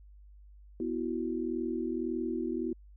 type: chord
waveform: sine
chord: B suspended fourth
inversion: none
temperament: equal with one note detuned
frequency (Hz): 246.9 / 328.3 / 370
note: B3 / E4 / F#4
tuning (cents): 0 / -7 / 0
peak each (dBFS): -35 / -34 / -36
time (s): 0.8-2.73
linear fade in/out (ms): 2
effects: added 50 Hz sine -51 dBFS peak until 2.96 s